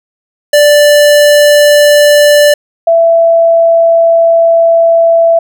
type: tone pair in turn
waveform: square / sine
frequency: 587.3 / 666.5 Hz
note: D5 / E5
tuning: 0 / +19 cents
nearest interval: major second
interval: 219 cents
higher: second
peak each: -3 dBFS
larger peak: neither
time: 0.53-2.54 / 2.87-5.39 s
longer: second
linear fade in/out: 5 ms
effects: none